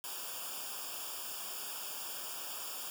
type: noise with comb filter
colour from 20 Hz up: white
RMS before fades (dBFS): -42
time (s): 0.04-2.9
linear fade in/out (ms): 0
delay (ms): 0.49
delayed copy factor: -0.95
effects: none